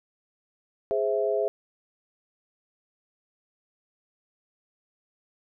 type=chord; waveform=sine; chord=Ab augmented; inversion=none; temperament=equal; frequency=415.3 / 523.3 / 659.3 Hz; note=Ab4 / C5 / E5; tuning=0 / 0 / 0 cents; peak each=-26 / -29 / -27 dBFS; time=0.91-1.48 s; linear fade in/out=0 ms; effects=none